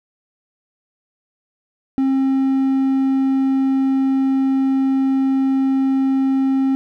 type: tone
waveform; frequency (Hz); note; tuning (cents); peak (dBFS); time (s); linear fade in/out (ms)
triangle; 267.6; C4; +39; -12; 1.98-6.75; 0
effects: none